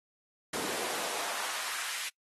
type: noise with high-pass filter sweep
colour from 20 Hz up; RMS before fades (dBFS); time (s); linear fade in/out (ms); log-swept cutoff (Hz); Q
pink; -36; 0.53-2.09; 5; 270 to 2000; 1.1
effects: noise-tail reverb RT60 0.1 s tail -25 dB re dry + AAC 32 kbps